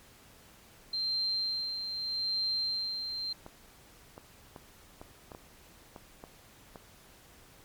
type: tone with tremolo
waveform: sine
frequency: 4151 Hz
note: C8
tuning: 15 cents flat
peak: -28 dBFS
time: 0.93-3.33 s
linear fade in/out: 5 ms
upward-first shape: sine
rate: 0.81 Hz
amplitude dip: 50%
type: clicks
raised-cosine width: 1 ms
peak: -30 dBFS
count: 9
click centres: 3.464 / 4.179 / 4.562 / 5.015 / 5.318 / 5.349 / 5.962 / 6.239 / 6.758 s
effects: pink hiss -57 dBFS RMS until 7.64 s + MP3 96 kbps